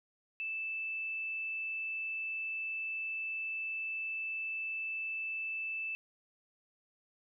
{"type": "tone", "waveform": "sine", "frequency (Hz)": 2637, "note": "E7", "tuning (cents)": 0, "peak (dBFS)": -35, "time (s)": [0.4, 5.95], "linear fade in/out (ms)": 0, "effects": []}